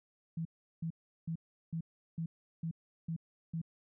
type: tone bursts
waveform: sine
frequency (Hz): 164.2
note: E3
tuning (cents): -6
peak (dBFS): -34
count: 8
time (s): 0.37-3.616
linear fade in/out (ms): 5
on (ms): 82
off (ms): 370
effects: none